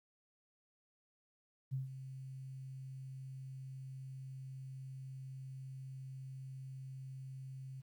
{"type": "tone with ADSR envelope", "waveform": "sine", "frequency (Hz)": 132.7, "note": "C3", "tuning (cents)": 25, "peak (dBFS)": -34, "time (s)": [1.71, 7.82], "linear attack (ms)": 26, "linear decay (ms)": 140, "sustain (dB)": -11, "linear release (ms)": 21, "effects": ["12-bit"]}